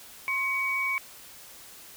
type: tone pair together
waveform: sine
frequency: 1065 / 2257 Hz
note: C6 / C#7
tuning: +30 / +31 cents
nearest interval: octave + minor second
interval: 1301 cents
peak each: -33 / -26 dBFS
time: 0.28-0.98 s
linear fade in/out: 0 ms
effects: white hiss -48 dBFS RMS until 1.96 s